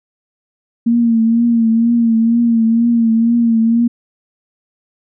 sine tone with vibrato, 230.5 Hz, A#3, 19 cents flat, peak -9 dBFS, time 0.86-3.88 s, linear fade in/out 10 ms, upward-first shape triangle, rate 2.1 Hz, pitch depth 55 cents each way, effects none

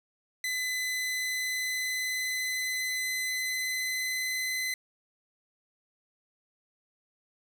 sawtooth tone with pitch glide, 2014 to 2032 Hz, B6 to B6, +33 to +49 cents, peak -26 dBFS, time 0.44-4.74 s, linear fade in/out 2 ms, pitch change +16 cents, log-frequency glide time 0.81-4.6 s, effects 11-bit

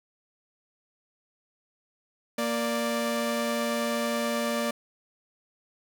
sawtooth tone pair together, 233.1 / 587.4 Hz, A#3 / D5, 0 / 0 cents, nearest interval octave + major third, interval 1600 cents, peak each -25 dBFS, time 2.38-4.71 s, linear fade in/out 5 ms, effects none

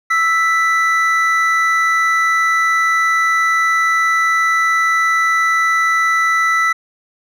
triangle tone pair together, 1318.5 / 1975.5 Hz, E6 / B6, 0 / 0 cents, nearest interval perfect fifth, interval 700 cents, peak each -13 dBFS, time 0.1-6.73 s, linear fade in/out 10 ms, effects none

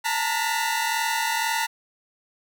sawtooth tone cluster, 876 / 918 / 1438 / 1989 Hz, A5 / A#5 / F#6 / B6, -8 / -27 / -50 / +12 cents, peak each -25 / -22 / -29 / -26 dBFS, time 0.04-1.67 s, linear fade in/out 20 ms, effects none

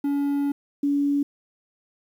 triangle / sine tone pair in turn, 283.6 / 284.7 Hz, C#4 / C#4, +40 / +46 cents, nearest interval unison, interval 6 cents, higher second, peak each -19 dBFS, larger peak neither, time 0.04-0.52 / 0.83-1.23 s, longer first, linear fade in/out 5 ms, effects 9-bit

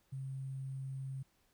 sine tone with sample-and-hold, 133.9 Hz, C3, 40 cents sharp, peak -39 dBFS, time 0.12-1.23 s, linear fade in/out 10 ms, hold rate 8820 Hz, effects pink hiss -74 dBFS RMS until 1.53 s

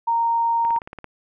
sine tone, 927 Hz, A#5, 10 cents flat, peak -17 dBFS, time 0.07-0.79 s, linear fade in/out 10 ms
click train, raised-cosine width 0.5 ms, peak -21 dBFS, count 8, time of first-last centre 0.65-1.043 s, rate 17.8 Hz
effects none

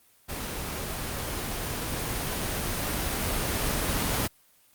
pink noise with level ramp, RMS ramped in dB -34 to -26 dBFS, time 0.28-4.28 s, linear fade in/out 20 ms, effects white hiss -61 dBFS RMS until 4.74 s + Opus 24 kbps

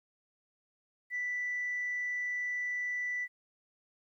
sine tone, 1975.5 Hz, B6, in tune, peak -31 dBFS, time 1.1-3.28 s, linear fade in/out 50 ms, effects tanh soft clip ceiling -28 dBFS + 12-bit

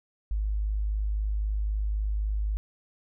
sine tone, 51.91 Hz, G#1, in tune, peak -25 dBFS, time 0.31-2.57 s, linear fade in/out 0 ms, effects none

